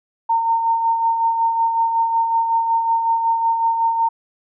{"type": "tone with tremolo", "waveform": "sine", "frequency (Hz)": 914, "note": "A#5", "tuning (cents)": -34, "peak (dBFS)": -13, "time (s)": [0.29, 4.09], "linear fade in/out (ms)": 10, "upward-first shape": "sine", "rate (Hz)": 5.4, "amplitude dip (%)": 45, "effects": []}